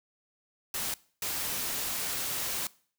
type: noise bursts at uneven times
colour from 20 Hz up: white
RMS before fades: -33 dBFS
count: 2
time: 0.74-0.94 / 1.22-2.67 s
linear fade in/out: 2 ms
effects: noise-tail reverb RT60 0.5 s tail -22 dB re dry